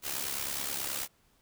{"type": "noise with amplitude modulation", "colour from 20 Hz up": "white", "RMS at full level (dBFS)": -32, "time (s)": [0.02, 1.08], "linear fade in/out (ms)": 50, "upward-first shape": "sine", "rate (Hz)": 69.4, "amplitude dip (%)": 65, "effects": ["pink hiss -68 dBFS RMS until 1.41 s"]}